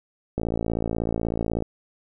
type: click train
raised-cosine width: 2 ms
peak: -12 dBFS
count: 71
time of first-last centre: 0.38-1.623 s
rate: 56.3 Hz
effects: none